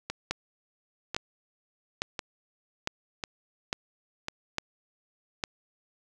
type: two click trains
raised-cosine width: 0.2 ms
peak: -15 / -11 dBFS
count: 5 / 7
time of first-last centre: 0.1-4.284 / 0.31-5.438 s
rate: 0.956 / 1.17 Hz
effects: none